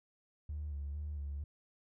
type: tone with vibrato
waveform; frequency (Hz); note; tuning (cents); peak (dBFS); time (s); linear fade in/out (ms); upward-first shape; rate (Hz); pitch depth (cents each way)
triangle; 73; D2; -10; -34; 0.49-1.44; 5; square; 2.2; 44
effects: tanh soft clip ceiling -35 dBFS